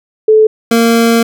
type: tone pair in turn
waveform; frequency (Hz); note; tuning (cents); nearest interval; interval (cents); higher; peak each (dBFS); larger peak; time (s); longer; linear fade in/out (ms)
sine / 25% pulse; 434.4 / 230.7; A4 / A#3; -22 / -18; major seventh; 1096; first; -3; neither; 0.28-0.47 / 0.71-1.23; second; 5
effects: none